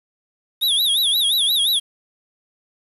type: tone with vibrato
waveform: square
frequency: 3585 Hz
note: A7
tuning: 32 cents sharp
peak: -16 dBFS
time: 0.61-1.8 s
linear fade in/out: 20 ms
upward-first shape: sine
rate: 5.7 Hz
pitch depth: 170 cents each way
effects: resampled to 32000 Hz + 7-bit